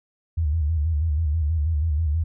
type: tone with vibrato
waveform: sine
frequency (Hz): 77.9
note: D#2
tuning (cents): +3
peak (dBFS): -19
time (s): 0.37-2.24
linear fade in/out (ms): 10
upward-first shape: square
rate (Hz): 6.2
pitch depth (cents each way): 96
effects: none